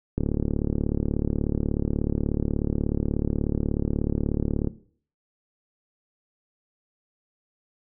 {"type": "click train", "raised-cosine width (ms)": 3, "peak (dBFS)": -11, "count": 165, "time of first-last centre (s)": [0.18, 4.673], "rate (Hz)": 36.5, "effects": ["noise-tail reverb RT60 0.5 s tail -17 dB re dry"]}